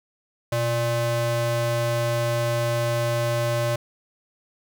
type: ring-modulated tone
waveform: square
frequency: 234.9 Hz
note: A#3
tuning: 13 cents sharp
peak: -19 dBFS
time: 0.52-3.76 s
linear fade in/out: 5 ms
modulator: 356 Hz
effects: none